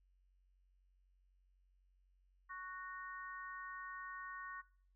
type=harmonic tone; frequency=370 Hz; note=F#4; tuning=in tune; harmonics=3 / 4 / 5; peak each=-48 / -52 / -51 dBFS; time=2.49-4.62 s; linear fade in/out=20 ms; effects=noise-tail reverb RT60 0.5 s tail -19 dB re dry + added 46 Hz sine -70 dBFS peak until 4.95 s